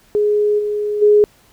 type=tone with level steps; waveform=sine; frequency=417.4 Hz; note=G#4; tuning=9 cents sharp; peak=-12 / -17 / -7 dBFS; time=0.15-1.24 s; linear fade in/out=0 ms; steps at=0.58 / 1.01 s; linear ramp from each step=20 ms; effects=pink hiss -52 dBFS RMS until 1.52 s